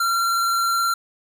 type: tone with vibrato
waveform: square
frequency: 1369 Hz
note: F6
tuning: 35 cents flat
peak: -19 dBFS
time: 0-0.94 s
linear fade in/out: 5 ms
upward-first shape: sine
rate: 19 Hz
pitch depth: 14 cents each way
effects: none